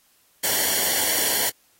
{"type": "noise with comb filter", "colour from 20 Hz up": "white", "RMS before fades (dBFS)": -22, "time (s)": [0.43, 1.5], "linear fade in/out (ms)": 10, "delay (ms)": 0.79, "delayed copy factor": -0.7, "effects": ["white hiss -61 dBFS RMS until 1.79 s", "AAC 48 kbps"]}